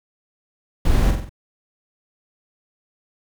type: noise with echo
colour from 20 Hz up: brown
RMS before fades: -17 dBFS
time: 0.85-1.11 s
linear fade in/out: 5 ms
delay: 46 ms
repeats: 4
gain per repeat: -5 dB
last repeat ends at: 1.294 s
effects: none